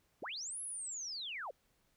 sine linear two-way sweep, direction up then down, 155.56 to 11020 to 441.2 Hz, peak -40 dBFS, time 0.22-1.51 s, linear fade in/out 5 ms, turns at 0.61 s, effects pink hiss -75 dBFS RMS until 1.96 s

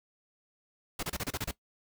pink noise bursts, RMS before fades -34 dBFS, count 8, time 0.99-1.512 s, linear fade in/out 5 ms, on 39 ms, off 30 ms, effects noise-tail reverb RT60 0.1 s tail -18 dB re dry

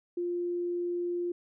sine tone, 350.1 Hz, F4, 4 cents sharp, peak -29 dBFS, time 0.17-1.32 s, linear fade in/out 5 ms, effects none

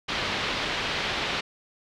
white low-pass noise, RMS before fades -29 dBFS, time 0.08-1.41 s, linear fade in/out 10 ms, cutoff 3900 Hz, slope 24 dB/octave, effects none

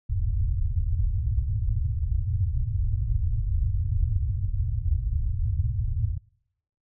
white low-pass noise, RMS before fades -25 dBFS, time 0.09-6.18 s, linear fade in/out 10 ms, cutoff 110 Hz, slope 48 dB/octave, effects noise-tail reverb RT60 0.8 s tail -26 dB re dry

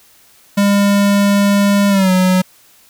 square tone with pitch glide, 201.4 to 184.68 Hz, G3 to F#3, +47 to -3 cents, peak -10 dBFS, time 0.57-2.42 s, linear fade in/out 10 ms, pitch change -150 cents, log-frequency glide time 1.89-2.11 s, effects white hiss -48 dBFS RMS until 2.89 s

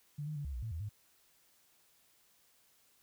sine tone with pitch steps, 146.6 / 152.9 / 144.4 / 69.8 / 60.2 / 111.5 / 80.6 / 104.1 Hz, D3 / D#3 / D3 / C#2 / B1 / A2 / E2 / G#2, -3 / -30 / -29 / +13 / -44 / +23 / -38 / +5 cents, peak -37 dBFS, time 0.18-0.892 s, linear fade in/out 10 ms, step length 89 ms, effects white hiss -69 dBFS RMS until 3.02 s

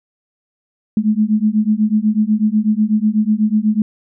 sine beating tone pair, 210 / 218.1 Hz, G#3 / A3, +19 / -15 cents, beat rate 8.1 Hz, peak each -15 dBFS, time 0.97-3.82 s, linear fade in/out 2 ms, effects none

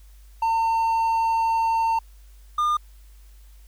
triangle tone pair in turn, 906 / 1209.4 Hz, A#5 / D#6, -50 / -50 cents, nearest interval perfect fourth, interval 500 cents, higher second, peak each -17 dBFS, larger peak neither, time 0.42-1.99 / 2.58-2.77 s, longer first, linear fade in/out 5 ms, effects added 50 Hz sine -45 dBFS peak until 3.67 s + white hiss -60 dBFS RMS until 3.67 s

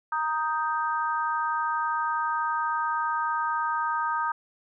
sine chord, Eb major, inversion second, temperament equal, 932.3 / 1244.5 / 1568 Hz, Bb5 / Eb6 / G6, 0 / 0 / 0 cents, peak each -28 / -28 / -32 dBFS, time 0.12-4.32 s, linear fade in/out 5 ms, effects none

